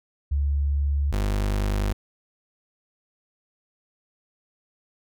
sine / 35% pulse tone pair in turn, 71.1 / 50.28 Hz, C#2 / G1, +45 / +45 cents, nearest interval tritone, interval 600 cents, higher first, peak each -20 dBFS, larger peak neither, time 0.31-1.12 / 1.12-1.93 s, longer neither, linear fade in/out 10 ms, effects none

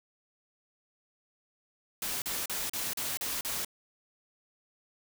white noise bursts, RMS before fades -34 dBFS, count 7, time 2.02-3.648 s, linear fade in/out 2 ms, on 200 ms, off 38 ms, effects none

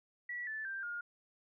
sine tone with pitch steps, 1942 / 1750.2 / 1577.4 / 1421.6 Hz, B6 / A6 / G6 / F6, -30 / -10 / +10 / +30 cents, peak -38 dBFS, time 0.29-1.01 s, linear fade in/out 5 ms, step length 180 ms, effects none

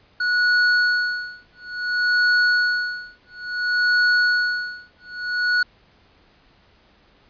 square tone with tremolo, 1465 Hz, F#6, 18 cents flat, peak -15 dBFS, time 0.2-5.63 s, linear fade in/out 5 ms, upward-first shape sine, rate 0.58 Hz, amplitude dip 100%, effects pink hiss -56 dBFS RMS until 7.29 s + resampled to 11025 Hz

